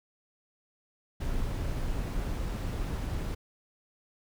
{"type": "noise", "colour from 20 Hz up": "brown", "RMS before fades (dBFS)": -32, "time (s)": [1.2, 3.35], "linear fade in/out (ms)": 10, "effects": []}